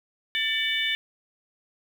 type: harmonic tone with a mistuned harmonic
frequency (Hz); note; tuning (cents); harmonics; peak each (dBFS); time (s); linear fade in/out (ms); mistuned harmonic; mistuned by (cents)
593; D5; +17; 3 / 4 / 5 / 6; -29 / -29 / -29 / -29; 0.35-0.95; 0; 4; -69
effects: 8-bit